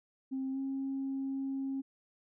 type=tone with pitch glide; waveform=sine; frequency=265.3 to 270.2 Hz; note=C4 to C#4; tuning=+24 to -44 cents; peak=-32 dBFS; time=0.31-1.82 s; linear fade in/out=20 ms; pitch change=+32 cents; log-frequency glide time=0.52-0.58 s; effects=tanh soft clip ceiling -29 dBFS